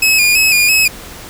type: tone with vibrato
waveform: sawtooth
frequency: 2500 Hz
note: D#7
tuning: 8 cents sharp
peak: -5 dBFS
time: 0.02-0.88 s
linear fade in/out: 5 ms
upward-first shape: square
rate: 3 Hz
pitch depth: 49 cents each way
effects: pink hiss -32 dBFS RMS until 1.29 s